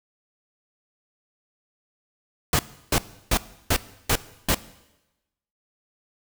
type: noise bursts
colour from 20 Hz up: pink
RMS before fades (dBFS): -20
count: 6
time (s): 2.53-4.546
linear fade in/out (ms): 2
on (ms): 61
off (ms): 330
effects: noise-tail reverb RT60 1.0 s tail -18 dB re dry